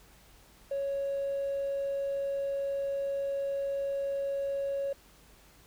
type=tone with hard clipping; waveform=sine; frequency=554.4 Hz; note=C#5; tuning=in tune; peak=-30 dBFS; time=0.71-4.93 s; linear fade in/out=5 ms; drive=1 dB; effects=added 50 Hz sine -62 dBFS peak until 5.66 s + pink hiss -59 dBFS RMS until 5.66 s